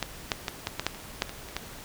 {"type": "clicks", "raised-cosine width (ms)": 0.2, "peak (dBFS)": [-10, -7, -11, -11, -11, -7, -25, -29, -7, -20, -25, -12], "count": 12, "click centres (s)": [0.027, 0.318, 0.482, 0.671, 0.796, 0.866, 0.947, 1.001, 1.221, 1.294, 1.487, 1.566], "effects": ["pink hiss -44 dBFS RMS until 1.84 s"]}